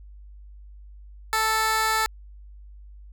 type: tone with high-pass filter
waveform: 15% pulse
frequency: 440 Hz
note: A4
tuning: in tune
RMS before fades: -23 dBFS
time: 1.33-2.06 s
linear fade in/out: 0 ms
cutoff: 950 Hz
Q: 0.89
effects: added 50 Hz sine -42 dBFS peak until 3.12 s